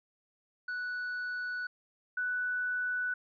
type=tone pair in turn; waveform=triangle / sine; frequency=1479 / 1486.5 Hz; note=F#6 / F#6; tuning=-1 / +8 cents; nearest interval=unison; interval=9 cents; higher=second; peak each=-32 / -30 dBFS; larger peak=second; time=0.68-1.67 / 2.17-3.14 s; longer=first; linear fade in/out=5 ms; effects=resampled to 11025 Hz